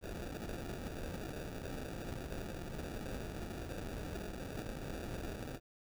pink noise with sample-and-hold, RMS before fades -43 dBFS, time 0.01-5.6 s, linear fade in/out 50 ms, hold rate 1050 Hz, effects none

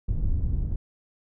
pink low-pass noise, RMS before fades -25 dBFS, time 0.08-0.76 s, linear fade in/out 5 ms, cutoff 100 Hz, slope 12 dB/octave, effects none

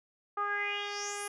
10% pulse tone with low-pass filter sweep, 408.5 Hz, G#4, 29 cents flat, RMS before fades -35 dBFS, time 0.37-1.28 s, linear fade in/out 5 ms, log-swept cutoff 1100 to 11000 Hz, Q 5.6, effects none

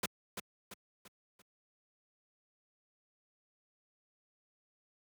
pink noise with echo, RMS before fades -34 dBFS, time 0.03-0.06 s, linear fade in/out 5 ms, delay 340 ms, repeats 4, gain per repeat -7 dB, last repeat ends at 1.42 s, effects high-pass 100 Hz 12 dB/octave

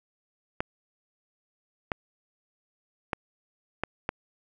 clicks, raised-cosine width 0.5 ms, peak -12 dBFS, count 5, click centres 0.605 / 1.918 / 3.132 / 3.836 / 4.091 s, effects none

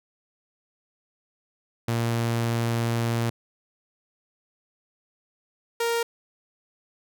sawtooth tone pair in turn, 116.5 / 466 Hz, A#2 / A#4, -1 / -1 cents, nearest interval 2 octaves, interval 2400 cents, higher second, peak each -19 dBFS, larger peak neither, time 1.88-3.3 / 5.8-6.03 s, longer first, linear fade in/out 5 ms, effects none

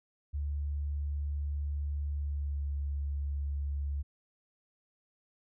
sine tone with pitch glide, 72.4 to 71.07 Hz, D2 to C#2, -24 to +44 cents, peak -31 dBFS, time 0.33-4.03 s, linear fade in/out 20 ms, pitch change -32 cents, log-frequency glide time 2.15-2.68 s, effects none

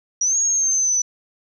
sine exponential two-way sweep, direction up then down, 5730 to 6645 to 5960 Hz, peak -16 dBFS, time 0.21-1.02 s, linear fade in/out 5 ms, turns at 0.38 s, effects none

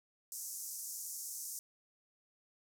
pink band-pass noise, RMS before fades -44 dBFS, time 0.32-1.59 s, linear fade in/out 0 ms, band 5700 to 15000 Hz, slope 48 dB/octave, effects none

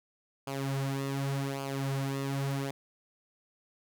sawtooth tone with flanger, 137.2 Hz, C#3, 17 cents flat, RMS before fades -33 dBFS, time 0.47-2.71 s, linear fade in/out 5 ms, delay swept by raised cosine 0.52 to 6.02 ms, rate 0.87 Hz, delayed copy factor -0.7, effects none

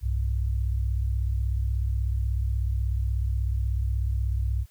sine tone pair together, 62.9 / 99.31 Hz, B1 / G2, +32 / +23 cents, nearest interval minor sixth, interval 791 cents, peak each -24 / -29 dBFS, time 0.01-4.66 s, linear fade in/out 50 ms, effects white hiss -62 dBFS RMS until 4.7 s

